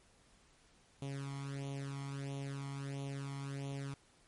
sawtooth tone with flanger, 138.59 Hz, C#3, in tune, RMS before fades -42 dBFS, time 1.02-3.94 s, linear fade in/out 2 ms, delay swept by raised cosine 0.3 to 0.95 ms, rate 1.5 Hz, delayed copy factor +0.8, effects pink hiss -67 dBFS RMS until 4.27 s + MP3 48 kbps

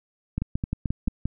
two click trains, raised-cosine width 5 ms, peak -14 / -13 dBFS, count 4 / 6, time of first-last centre 0.42-1.076 / 0.38-1.256 s, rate 4.57 / 5.71 Hz, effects none

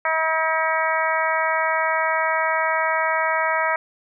harmonic tone, 320 Hz, D#4, 49 cents sharp, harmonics 2 / 3 / 4 / 5 / 6 / 7, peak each -25 / -24 / -25 / -27 / -26 / -28 dBFS, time 0.05-3.76 s, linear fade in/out 2 ms, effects none

